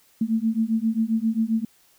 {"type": "beating tone pair", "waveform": "sine", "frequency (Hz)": [220, 227.5], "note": ["A3", "A#3"], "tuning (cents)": [0, -42], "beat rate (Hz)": 7.5, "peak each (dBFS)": -23, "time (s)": [0.21, 1.65], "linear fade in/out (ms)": 5, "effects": ["white hiss -59 dBFS RMS until 1.98 s"]}